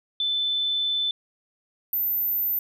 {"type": "tone pair in turn", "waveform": "sine", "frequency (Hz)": [3519, 14182], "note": ["A7", "A9"], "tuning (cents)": [0, 12], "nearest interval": "2 octaves", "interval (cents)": 2412, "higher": "second", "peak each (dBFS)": -22, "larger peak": "neither", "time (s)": [[0.2, 1.11], [1.93, 2.59]], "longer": "first", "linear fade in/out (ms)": 2, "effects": []}